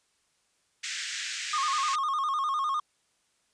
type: band-pass noise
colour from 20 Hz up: pink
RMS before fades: -35 dBFS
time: 0.83-1.96 s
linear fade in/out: 10 ms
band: 1600 to 7900 Hz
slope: 48 dB/octave
type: tone with vibrato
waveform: triangle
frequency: 1153 Hz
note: D6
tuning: 32 cents flat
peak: -24 dBFS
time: 1.53-2.8 s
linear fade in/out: 5 ms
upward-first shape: square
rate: 9.9 Hz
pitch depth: 100 cents each way
effects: white hiss -71 dBFS RMS until 3.53 s + resampled to 22050 Hz